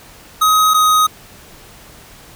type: tone pair in turn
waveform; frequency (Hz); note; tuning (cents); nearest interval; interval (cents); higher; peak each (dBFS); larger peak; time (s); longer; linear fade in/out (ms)
square; 1263 / 1254.3; D#6 / D#6; +26 / +14; unison; 12; first; -10; neither; 0.41-0.74 / 0.74-1.07; neither; 10
effects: pink hiss -41 dBFS RMS until 2.35 s